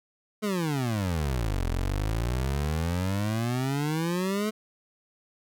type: exponential two-way sweep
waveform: 25% pulse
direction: down then up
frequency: 218.5 to 41.79 to 218.5 Hz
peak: -22 dBFS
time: 0.42-4.51 s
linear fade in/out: 20 ms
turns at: 1.66 s
effects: none